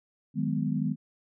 sine chord, G# minor seventh, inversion second, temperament just, 155.74 / 186.89 / 207.7 / 249.2 Hz, D#3 / F#3 / G#3 / B3, +2 / +18 / 0 / +16 cents, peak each -30 / -34 / -31 / -31 dBFS, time 0.34-0.96 s, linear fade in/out 50 ms, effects none

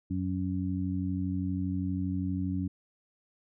harmonic tone, 92.5 Hz, F#2, in tune, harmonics 1 / 2 / 3, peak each -33 / -33 / -33 dBFS, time 0.1-2.68 s, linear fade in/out 10 ms, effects none

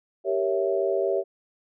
sine chord, G diminished seventh, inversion none, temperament equal, 392 / 466.2 / 554.4 / 659.3 Hz, G4 / Bb4 / Db5 / Fb5, 0 / 0 / 0 / 0 cents, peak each -25 / -31 / -27 / -28 dBFS, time 0.24-1.24 s, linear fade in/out 50 ms, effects none

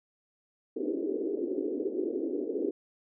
white band-pass noise, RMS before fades -32 dBFS, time 0.76-2.71 s, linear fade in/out 10 ms, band 280 to 440 Hz, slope 48 dB/octave, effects none

